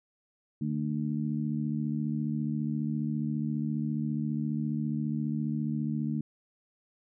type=harmonic tone; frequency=74.7 Hz; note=D2; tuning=30 cents sharp; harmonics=2 / 3 / 4; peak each=-32 / -31 / -37 dBFS; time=0.61-6.21 s; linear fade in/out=5 ms; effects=none